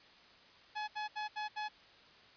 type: tone bursts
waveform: sawtooth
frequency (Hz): 848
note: G#5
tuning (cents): +36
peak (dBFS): -33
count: 5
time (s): 0.75-1.688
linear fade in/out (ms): 20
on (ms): 130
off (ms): 72
effects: white hiss -60 dBFS RMS until 2.36 s + resampled to 11025 Hz